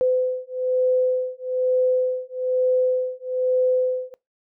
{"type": "beating tone pair", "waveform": "sine", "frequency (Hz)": [508, 509.1], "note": ["B4", "C5"], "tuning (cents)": [49, -47], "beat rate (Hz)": 1.1, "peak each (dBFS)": -22, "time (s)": [0.01, 4.14], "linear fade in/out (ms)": 0, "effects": ["noise-tail reverb RT60 0.2 s tail -22 dB re dry"]}